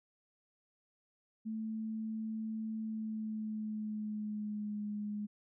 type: tone with pitch glide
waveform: sine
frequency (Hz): 220 to 208.4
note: A3 to G#3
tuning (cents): 0 to +6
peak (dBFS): -36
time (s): 1.45-5.27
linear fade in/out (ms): 20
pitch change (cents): -94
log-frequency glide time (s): 2.79-4.83
effects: none